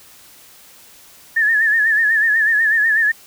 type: tone with vibrato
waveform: sine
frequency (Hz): 1760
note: A6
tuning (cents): 0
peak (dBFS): -12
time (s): 1.36-3.12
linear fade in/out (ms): 10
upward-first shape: sine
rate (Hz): 8.1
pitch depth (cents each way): 83
effects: white hiss -45 dBFS RMS until 3.26 s